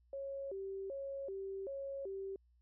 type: tone with vibrato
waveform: sine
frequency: 462 Hz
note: A#4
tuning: 16 cents flat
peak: -40 dBFS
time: 0.13-2.36 s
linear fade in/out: 2 ms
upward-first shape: square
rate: 1.3 Hz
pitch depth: 300 cents each way
effects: added 60 Hz sine -67 dBFS peak until 2.61 s